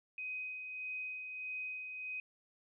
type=tone with tremolo; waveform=sine; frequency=2512 Hz; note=D#7; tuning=16 cents sharp; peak=-38 dBFS; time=0.18-2.2 s; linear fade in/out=2 ms; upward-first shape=sine; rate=1.6 Hz; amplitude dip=40%; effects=none